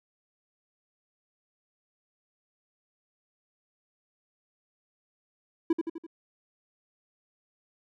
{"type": "tone with echo", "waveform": "triangle", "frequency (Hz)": 329.6, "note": "E4", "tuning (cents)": 0, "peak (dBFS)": -18, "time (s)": [5.7, 5.73], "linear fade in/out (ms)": 5, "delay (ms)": 84, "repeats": 4, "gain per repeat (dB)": -5, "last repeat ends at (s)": 6.066, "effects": []}